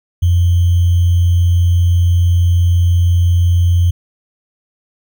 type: tone with sample-and-hold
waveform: sine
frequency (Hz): 87.4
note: F2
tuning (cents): +2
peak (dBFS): -8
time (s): 0.22-3.91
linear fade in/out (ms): 10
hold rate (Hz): 3150
effects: none